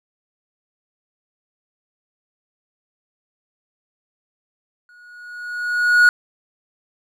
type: tone with exponential growth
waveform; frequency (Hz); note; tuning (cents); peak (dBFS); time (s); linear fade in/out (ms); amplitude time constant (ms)
triangle; 1453; F#6; -32; -5; 4.89-6.09; 1; 260
effects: none